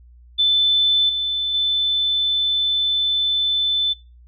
sine tone with level steps, 3520 Hz, A7, in tune, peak -13 / -19 / -16 dBFS, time 0.38-3.94 s, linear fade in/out 20 ms, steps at 1.09 / 1.54 s, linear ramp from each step 5 ms, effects noise-tail reverb RT60 0.3 s tail -24 dB re dry + added 60 Hz sine -44 dBFS peak until 4.27 s

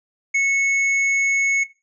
triangle tone with hard clipping, 2200 Hz, C#7, 14 cents flat, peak -17 dBFS, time 0.34-1.64 s, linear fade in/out 10 ms, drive 8 dB, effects noise-tail reverb RT60 0.3 s tail -17 dB re dry + resampled to 22050 Hz

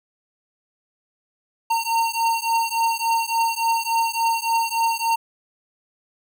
square beating tone pair, 913 / 916.5 Hz, A#5 / A#5, -36 / -30 cents, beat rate 3.5 Hz, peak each -23 / -23 dBFS, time 1.7-5.16 s, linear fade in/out 10 ms, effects none

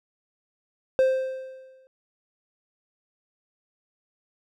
triangle tone with exponential decay, 523.3 Hz, C5, in tune, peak -13 dBFS, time 0.99-1.87 s, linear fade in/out 0 ms, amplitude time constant 190 ms, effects none

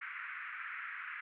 pink band-pass noise, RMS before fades -44 dBFS, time 0.01-1.21 s, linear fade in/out 10 ms, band 1300 to 2300 Hz, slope 48 dB/octave, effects none

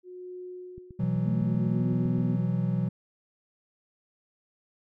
sine tone with tremolo, 362.9 Hz, F#4, 34 cents flat, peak -37 dBFS, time 0.03-2.49 s, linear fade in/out 50 ms, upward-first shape sine, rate 0.66 Hz, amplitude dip 100%
click train, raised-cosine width 5 ms, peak -33 dBFS, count 12, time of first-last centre 0.78-2.185 s, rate 7.83 Hz
triangle chord, B suspended fourth, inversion none, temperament just, 123.47 / 164.63 / 185.21 Hz, B2 / E3 / F#3, 0 / -2 / +2 cents, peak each -27 dBFS, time 0.99-2.89 s, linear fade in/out 10 ms
sine tone with pitch glide, 219.4 to 246.3 Hz, A3 to B3, -5 to -5 cents, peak -30 dBFS, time 1.25-2.37 s, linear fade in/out 20 ms, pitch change +200 cents, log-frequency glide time 1.67-1.86 s
effects none

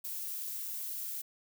violet noise, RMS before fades -39 dBFS, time 0.04-1.22 s, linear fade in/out 10 ms, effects none

